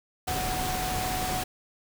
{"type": "tone in noise", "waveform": "sine", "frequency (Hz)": 740, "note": "F#5", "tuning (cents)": 0, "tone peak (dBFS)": -31, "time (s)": [0.27, 1.44], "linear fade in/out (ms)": 10, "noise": "pink", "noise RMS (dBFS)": -31, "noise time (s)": [0.27, 1.44], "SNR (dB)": -3, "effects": []}